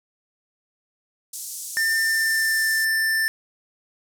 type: band-pass noise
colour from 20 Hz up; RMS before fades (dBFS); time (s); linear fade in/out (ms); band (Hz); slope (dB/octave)
pink; -34; 1.33-2.85; 5; 6000 to 13000; 24
type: tone with pitch glide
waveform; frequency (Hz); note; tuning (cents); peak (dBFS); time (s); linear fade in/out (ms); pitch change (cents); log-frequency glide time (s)
square; 1797 to 1777.4; A6 to A6; +36 to +17; -20; 1.77-3.28; 0; -19; 2-2.69
effects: none